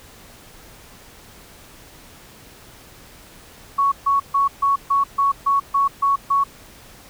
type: tone bursts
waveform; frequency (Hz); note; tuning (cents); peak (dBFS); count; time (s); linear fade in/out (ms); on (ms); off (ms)
sine; 1113; C#6; +7; -14; 10; 3.78-6.44; 10; 140; 140
effects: pink hiss -45 dBFS RMS until 7.09 s